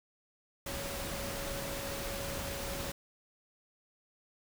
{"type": "tone in noise", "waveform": "sine", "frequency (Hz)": 556, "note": "C#5", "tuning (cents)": 5, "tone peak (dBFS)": -43, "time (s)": [0.66, 2.92], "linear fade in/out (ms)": 5, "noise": "pink", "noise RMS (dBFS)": -39, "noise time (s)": [0.66, 2.92], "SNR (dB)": -7, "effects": []}